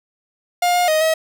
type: tone with pitch steps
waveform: 45% pulse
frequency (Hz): 708 / 712 / 625 / 639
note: F5 / F5 / D#5 / D#5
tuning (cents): +23 / +33 / +8 / +46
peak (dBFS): -14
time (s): 0.62-1.14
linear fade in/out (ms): 5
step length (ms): 130
effects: 8-bit